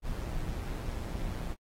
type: noise with amplitude modulation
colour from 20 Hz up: brown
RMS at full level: -33 dBFS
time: 0.02-1.56 s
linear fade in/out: 50 ms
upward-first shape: sine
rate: 122 Hz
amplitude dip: 45%
effects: AAC 48 kbps